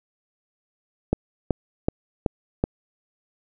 click train, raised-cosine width 2 ms, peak -6 dBFS, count 5, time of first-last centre 1.13-2.639 s, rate 2.65 Hz, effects none

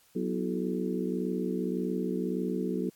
harmonic tone with a mistuned harmonic, 61.74 Hz, B1, in tune, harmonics 3 / 4 / 5 / 6 / 7, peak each -33 / -34 / -36 / -36 / -36 dBFS, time 0.15-2.9 s, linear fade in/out 10 ms, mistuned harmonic 5, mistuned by +84 cents, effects white hiss -63 dBFS RMS until 2.95 s + AAC 64 kbps

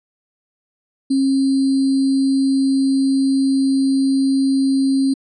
sine tone with sample-and-hold, 269.9 Hz, C#4, 46 cents flat, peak -13 dBFS, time 1.1-5.14 s, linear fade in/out 10 ms, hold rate 4410 Hz, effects resampled to 24000 Hz

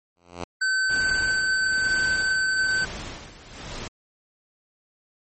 5% pulse tone with exponential growth, 87.31 Hz, F2, in tune, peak -17 dBFS, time 0.16-0.44 s, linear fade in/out 5 ms, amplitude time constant 59 ms
square tone, 1533 Hz, G6, 39 cents flat, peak -21 dBFS, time 0.61-2.85 s, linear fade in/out 10 ms
pink noise with tremolo, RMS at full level -34 dBFS, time 0.89-3.88 s, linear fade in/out 5 ms, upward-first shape sine, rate 1.1 Hz, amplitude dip 75%
effects low-pass 9000 Hz 12 dB/octave + MP3 32 kbps

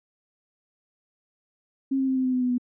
sine tone with pitch steps, 269.4 / 266 / 262.6 / 259.3 / 256 / 252.8 / 249.6 / 246.5 Hz, C#4 / C4 / C4 / C4 / C4 / B3 / B3 / B3, -49 / +29 / +6 / -15 / -38 / +41 / +19 / -3 cents, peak -21 dBFS, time 1.91-2.582 s, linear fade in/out 10 ms, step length 84 ms, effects none

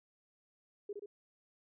sine tone with echo, 408.8 Hz, G#4, 27 cents flat, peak -38 dBFS, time 0.89-0.93 s, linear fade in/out 5 ms, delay 65 ms, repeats 2, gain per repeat -3 dB, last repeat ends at 1.06 s, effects none

